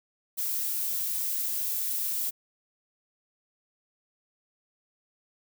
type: noise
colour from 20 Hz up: violet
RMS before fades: -30 dBFS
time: 0.37-2.31 s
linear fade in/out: 20 ms
effects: none